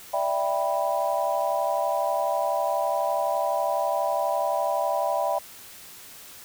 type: chord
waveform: sine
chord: E minor seventh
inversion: third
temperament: equal with one note detuned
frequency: 587.3 / 659.3 / 784 / 983.8 Hz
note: D5 / E5 / G5 / B5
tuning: 0 / 0 / 0 / -7 cents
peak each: -28 / -27 / -28 / -29 dBFS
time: 0.13-5.39 s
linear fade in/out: 10 ms
effects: white hiss -45 dBFS RMS until 6.44 s